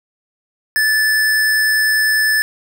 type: tone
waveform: square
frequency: 1745 Hz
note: A6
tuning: 15 cents flat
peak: -13 dBFS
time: 0.76-2.42 s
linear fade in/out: 0 ms
effects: none